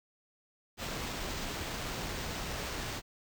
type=noise with sample-and-hold; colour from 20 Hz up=pink; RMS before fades=-38 dBFS; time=0.77-3.02 s; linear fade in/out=50 ms; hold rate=11025 Hz; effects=none